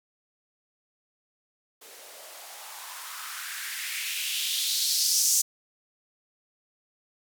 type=noise with band-pass filter sweep; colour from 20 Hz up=violet; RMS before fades=-30 dBFS; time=1.81-5.42 s; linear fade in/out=10 ms; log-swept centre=420 to 6600 Hz; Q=2.9; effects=none